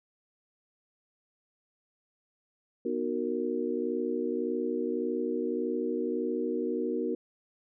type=chord; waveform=sine; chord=B major seventh; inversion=none; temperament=just; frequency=246.9 / 308.7 / 370.4 / 463 Hz; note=B3 / D#4 / F#4 / A#4; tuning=0 / -14 / +2 / -12 cents; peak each=-34 / -35 / -33 / -33 dBFS; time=2.85-7.15 s; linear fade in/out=5 ms; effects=none

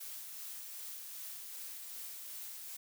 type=noise with tremolo; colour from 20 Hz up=blue; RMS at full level=-45 dBFS; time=0-2.77 s; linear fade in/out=10 ms; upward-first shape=sine; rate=2.6 Hz; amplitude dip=25%; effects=none

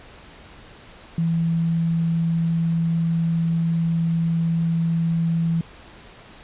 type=tone; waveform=sine; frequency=165.8 Hz; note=E3; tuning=10 cents sharp; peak=-18 dBFS; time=1.18-5.61 s; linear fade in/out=2 ms; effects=pink hiss -45 dBFS RMS until 6.43 s + resampled to 8000 Hz

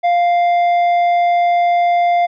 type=tone with tanh clipping; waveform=sine; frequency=698.5 Hz; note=F5; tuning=in tune; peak=-12 dBFS; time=0.03-2.27 s; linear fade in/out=20 ms; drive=7 dB; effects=none

